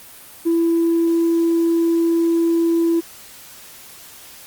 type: tone with tanh clipping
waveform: triangle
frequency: 334.2 Hz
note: E4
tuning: 24 cents sharp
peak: -14 dBFS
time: 0.45-3.01 s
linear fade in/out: 20 ms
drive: 5 dB
effects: white hiss -41 dBFS RMS until 4.46 s + Opus 32 kbps